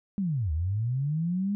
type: linear two-way sweep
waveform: sine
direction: down then up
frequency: 207.1 to 73.42 to 207.1 Hz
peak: -25 dBFS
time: 0.18-1.55 s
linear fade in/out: 0 ms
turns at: 0.52 s
effects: none

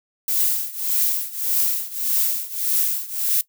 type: noise with tremolo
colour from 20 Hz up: violet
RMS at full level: -18 dBFS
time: 0.28-3.41 s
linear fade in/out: 2 ms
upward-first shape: triangle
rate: 1.7 Hz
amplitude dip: 90%
effects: noise-tail reverb RT60 0.1 s tail -18 dB re dry

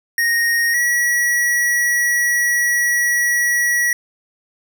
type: tone pair in turn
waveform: square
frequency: 1864.7 / 1927.1 Hz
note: A#6 / B6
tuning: 0 / -43 cents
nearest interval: minor second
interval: 57 cents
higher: second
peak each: -15 dBFS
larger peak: neither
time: 0.18-0.74 / 0.74-3.93 s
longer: second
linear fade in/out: 2 ms
effects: none

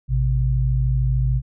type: tone pair together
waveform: sine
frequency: 55.51 / 129 Hz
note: A1 / C3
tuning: +16 / -24 cents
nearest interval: octave + minor third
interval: 1460 cents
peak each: -19 dBFS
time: 0.08-1.42 s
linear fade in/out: 50 ms
effects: none

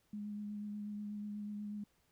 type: tone with vibrato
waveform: sine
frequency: 207.7 Hz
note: G#3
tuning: in tune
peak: -40 dBFS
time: 0.13-1.84 s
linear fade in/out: 5 ms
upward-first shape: sine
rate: 8.2 Hz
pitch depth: 16 cents each way
effects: pink hiss -75 dBFS RMS until 2.11 s

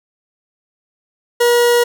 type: tone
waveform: 40% pulse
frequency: 479.1 Hz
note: A#4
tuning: 47 cents sharp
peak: -9 dBFS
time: 1.4-1.84 s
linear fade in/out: 10 ms
effects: none

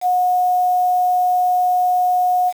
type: tone with quantisation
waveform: sine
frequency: 726 Hz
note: F#5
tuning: 33 cents flat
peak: -13 dBFS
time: 0.01-2.53 s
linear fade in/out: 50 ms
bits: 6
effects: none

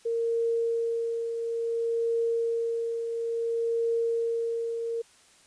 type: tone with tremolo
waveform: sine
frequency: 461.8 Hz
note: A#4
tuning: 16 cents flat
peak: -23 dBFS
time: 0.05-5.02 s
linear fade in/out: 10 ms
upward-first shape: triangle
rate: 0.58 Hz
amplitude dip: 50%
effects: white hiss -58 dBFS RMS until 5.46 s + resampled to 22050 Hz

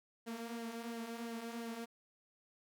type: tone with flanger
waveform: sawtooth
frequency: 231.4 Hz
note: A#3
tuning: 13 cents flat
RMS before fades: -44 dBFS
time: 0.26-1.86 s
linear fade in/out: 20 ms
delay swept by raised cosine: 0.8 to 5.4 ms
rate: 2.9 Hz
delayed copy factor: -0.55
effects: none

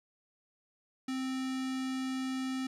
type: tone with notch filter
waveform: square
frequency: 261.4 Hz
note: C4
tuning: 1 cent flat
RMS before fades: -35 dBFS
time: 1.08-2.67 s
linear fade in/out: 5 ms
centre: 630 Hz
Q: 0.94
effects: low-pass 8000 Hz 12 dB/octave + 12-bit

